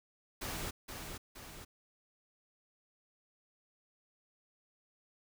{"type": "noise with echo", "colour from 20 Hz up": "pink", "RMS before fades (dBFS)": -40, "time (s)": [0.41, 0.71], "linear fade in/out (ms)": 10, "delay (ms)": 470, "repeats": 2, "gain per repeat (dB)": -5, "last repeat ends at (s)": 1.65, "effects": []}